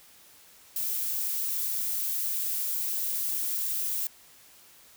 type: noise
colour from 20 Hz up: violet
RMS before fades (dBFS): -30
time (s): 0.76-4.07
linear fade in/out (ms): 2
effects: white hiss -55 dBFS RMS until 4.96 s